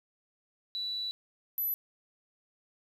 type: tone pair in turn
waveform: sine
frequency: 3951 / 11991 Hz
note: B7 / F#9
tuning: 0 / +22 cents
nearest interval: octave + perfect fifth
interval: 1922 cents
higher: second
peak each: -32 / -28 dBFS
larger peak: second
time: 0.75-1.11 / 1.58-1.74 s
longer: first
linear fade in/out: 0 ms
effects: tanh soft clip ceiling -24 dBFS + 10-bit